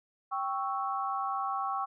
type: chord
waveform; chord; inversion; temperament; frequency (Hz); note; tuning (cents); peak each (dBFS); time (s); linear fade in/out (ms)
sine; C# diminished; second; equal; 784 / 1108.7 / 1318.5; G5 / C#6 / E6; 0 / 0 / 0; -34 / -33 / -37; 0.31-1.86; 20
effects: none